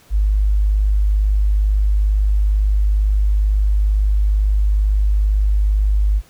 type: tone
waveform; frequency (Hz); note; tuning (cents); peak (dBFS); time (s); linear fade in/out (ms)
sine; 51.1; G#1; -27; -12; 0.1-6.22; 50
effects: pink hiss -50 dBFS RMS until 6.29 s